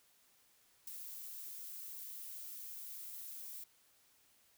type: noise with ADSR envelope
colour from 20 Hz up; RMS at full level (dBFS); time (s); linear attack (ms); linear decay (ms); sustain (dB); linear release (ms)
violet; -44; 0.87-3.64; 5; 12; -4; 6
effects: white hiss -70 dBFS RMS until 4.57 s